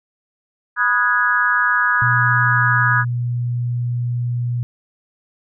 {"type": "chord", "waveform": "sine", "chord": "G# minor seventh", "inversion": "first", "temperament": "equal with one note detuned", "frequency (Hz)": [987.8, 1244.5, 1463, 1661.2], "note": ["B5", "D#6", "F#6", "G#6"], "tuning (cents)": [0, 0, -20, 0], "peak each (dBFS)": [-23, -20, -19, -17], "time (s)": [0.76, 3.05], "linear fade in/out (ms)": 50}
{"type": "tone", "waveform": "sine", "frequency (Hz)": 121.1, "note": "B2", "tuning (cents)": -34, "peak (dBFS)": -18, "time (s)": [2.02, 4.63], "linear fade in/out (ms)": 0}
{"effects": []}